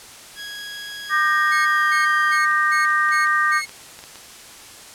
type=tone with pitch glide; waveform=20% pulse; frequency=1657 to 1597.8 Hz; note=G#6 to G6; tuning=-4 to +33 cents; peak=-26 dBFS; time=0.35-2.39 s; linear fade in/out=50 ms; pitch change=-63 cents; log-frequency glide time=1.58-2 s
type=chord; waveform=sine; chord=G minor; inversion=second; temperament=equal with one note detuned; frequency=1200 / 1568 / 1864.7 Hz; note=D6 / G6 / Bb6; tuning=+37 / 0 / 0 cents; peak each=-19 / -21 / -20 dBFS; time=1.09-3.62 s; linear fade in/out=50 ms
type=tone bursts; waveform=sawtooth; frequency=2172 Hz; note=C#7; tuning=36 cents flat; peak=-22 dBFS; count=6; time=1.51-3.66 s; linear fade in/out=20 ms; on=150 ms; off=250 ms
type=clicks; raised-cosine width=0.2 ms; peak=-22 dBFS; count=10; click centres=2.514 / 2.851 / 2.904 / 3.089 / 3.142 / 3.271 / 3.694 / 3.99 / 4.039 / 4.157 s
effects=white hiss -41 dBFS RMS until 4.94 s + low-pass 10000 Hz 12 dB/octave